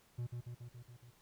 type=tone with echo; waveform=triangle; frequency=120.7 Hz; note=B2; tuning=39 cents flat; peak=-35 dBFS; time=0.18-0.27 s; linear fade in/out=10 ms; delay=140 ms; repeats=6; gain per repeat=-3 dB; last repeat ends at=1.11 s; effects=pink hiss -68 dBFS RMS until 1.21 s